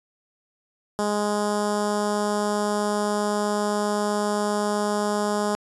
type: tone with notch filter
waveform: 10% pulse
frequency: 207.7 Hz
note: G#3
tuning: in tune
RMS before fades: -24 dBFS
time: 0.99-5.55 s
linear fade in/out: 0 ms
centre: 2600 Hz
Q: 0.7
effects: resampled to 24000 Hz